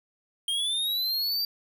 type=linear sweep; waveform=square; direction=up; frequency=3177 to 4699 Hz; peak=-26 dBFS; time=0.48-1.45 s; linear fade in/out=2 ms; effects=none